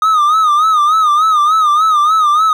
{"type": "tone with vibrato", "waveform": "triangle", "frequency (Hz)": 1239, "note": "D#6", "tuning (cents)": -8, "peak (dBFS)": -6, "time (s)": [0.02, 2.53], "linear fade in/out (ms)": 2, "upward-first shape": "sine", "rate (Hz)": 3.4, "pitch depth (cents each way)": 95, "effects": []}